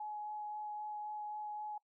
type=tone with vibrato; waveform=sine; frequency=843 Hz; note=G#5; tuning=26 cents sharp; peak=-40 dBFS; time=0-1.78 s; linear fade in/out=5 ms; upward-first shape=sine; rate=3.8 Hz; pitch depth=9 cents each way; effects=noise-tail reverb RT60 0.1 s tail -21 dB re dry